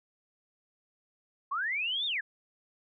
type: linear two-way sweep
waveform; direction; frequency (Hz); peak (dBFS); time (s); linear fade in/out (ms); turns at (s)
sine; up then down; 1039 to 3713 to 1579; -29; 1.51-2.21; 10; 2.06
effects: none